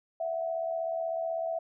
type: tone pair together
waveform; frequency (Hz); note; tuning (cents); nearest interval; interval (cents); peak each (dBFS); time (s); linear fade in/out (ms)
sine; 659.3 / 735.4; E5 / F#5; 0 / -11; major second; 189; -30 / -37; 0.2-1.59; 5
effects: none